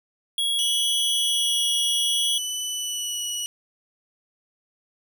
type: tone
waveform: square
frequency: 3322 Hz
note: G#7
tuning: in tune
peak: -22 dBFS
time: 0.38-2.38 s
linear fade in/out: 2 ms
type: tone with vibrato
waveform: 20% pulse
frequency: 2960 Hz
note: F#7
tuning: in tune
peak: -21 dBFS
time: 0.59-3.46 s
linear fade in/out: 0 ms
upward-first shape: sine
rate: 0.63 Hz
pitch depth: 18 cents each way
effects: none